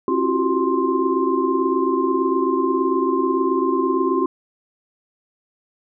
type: tone cluster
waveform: sine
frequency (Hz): 268.8 / 336.6 / 365.1 / 383.4 / 1051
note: C4 / E4 / F#4 / G4 / C6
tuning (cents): +47 / +36 / -23 / -38 / +7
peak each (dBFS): -23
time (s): 0.08-4.26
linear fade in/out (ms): 2
effects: none